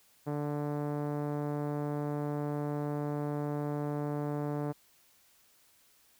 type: tone with low-pass filter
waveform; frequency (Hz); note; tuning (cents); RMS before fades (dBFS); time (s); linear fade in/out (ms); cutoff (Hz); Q
5% pulse; 146.83; D3; 0; -34; 0.26-4.73; 20; 470; 0.56
effects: white hiss -65 dBFS RMS until 6.19 s